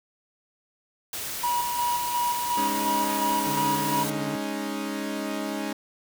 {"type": "noise", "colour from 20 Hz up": "white", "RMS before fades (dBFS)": -33, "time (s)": [1.13, 4.1], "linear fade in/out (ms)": 2}
{"type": "tone with tremolo", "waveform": "triangle", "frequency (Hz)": 965, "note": "B5", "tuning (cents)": -40, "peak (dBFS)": -21, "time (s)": [1.43, 4.04], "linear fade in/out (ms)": 10, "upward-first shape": "square", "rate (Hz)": 2.8, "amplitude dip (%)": 40}
{"type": "chord", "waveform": "sawtooth", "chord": "Ab suspended fourth", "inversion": "none", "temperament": "equal", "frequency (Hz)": [207.7, 277.2, 311.1], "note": ["Ab3", "Db4", "Eb4"], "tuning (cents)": [0, 0, 0], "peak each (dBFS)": -29, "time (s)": [2.57, 5.73], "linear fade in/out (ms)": 5}
{"type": "tone with vibrato", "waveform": "25% pulse", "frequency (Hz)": 146.83, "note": "D3", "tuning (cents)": 0, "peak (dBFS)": -29, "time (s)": [3.46, 4.36], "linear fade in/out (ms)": 5, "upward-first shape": "sine", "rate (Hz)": 13, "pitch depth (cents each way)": 58}
{"effects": []}